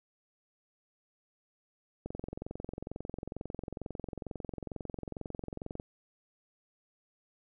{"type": "click train", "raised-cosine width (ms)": 2, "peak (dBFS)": -25, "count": 84, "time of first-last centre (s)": [2.06, 5.799], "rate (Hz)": 22.2, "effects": []}